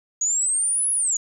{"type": "linear two-way sweep", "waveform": "sine", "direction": "up then down", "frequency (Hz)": [6645, 10548, 6645], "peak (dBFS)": -19, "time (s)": [0.21, 1.17], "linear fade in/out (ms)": 5, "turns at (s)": 0.92, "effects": ["9-bit"]}